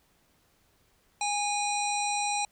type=harmonic tone with a mistuned harmonic; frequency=821 Hz; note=G#5; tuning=20 cents flat; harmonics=1 / 3 / 5 / 7 / 9 / 10; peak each=-29 / -34 / -36 / -37 / -39 / -39 dBFS; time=1.21-2.45 s; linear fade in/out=2 ms; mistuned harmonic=5; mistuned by=-35 cents; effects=pink hiss -67 dBFS RMS until 2.51 s